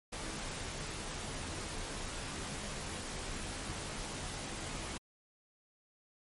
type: noise with comb filter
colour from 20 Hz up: pink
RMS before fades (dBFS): -41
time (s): 0.12-4.98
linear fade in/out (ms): 10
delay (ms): 17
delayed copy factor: -0.5
effects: MP3 48 kbps